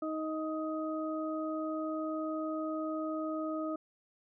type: harmonic tone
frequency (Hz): 313.6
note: D#4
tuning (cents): +14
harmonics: 1 / 2 / 4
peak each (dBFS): -35 / -38 / -41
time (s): 0.02-3.76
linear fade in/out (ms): 5
effects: none